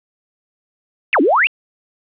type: exponential two-way sweep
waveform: sine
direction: down then up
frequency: 2867 to 256.4 to 2867 Hz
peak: -10 dBFS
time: 1.13-1.47 s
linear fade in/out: 0 ms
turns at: 1.21 s
effects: resampled to 8000 Hz + 8-bit